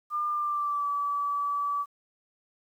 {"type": "tone with pitch glide", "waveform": "sine", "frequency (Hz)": [1201, 1150.1], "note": ["D6", "D6"], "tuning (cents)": [38, -37], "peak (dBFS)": -26, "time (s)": [0.1, 1.86], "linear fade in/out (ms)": 50, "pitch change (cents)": -75, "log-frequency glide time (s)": [0.31, 0.88], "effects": ["10-bit"]}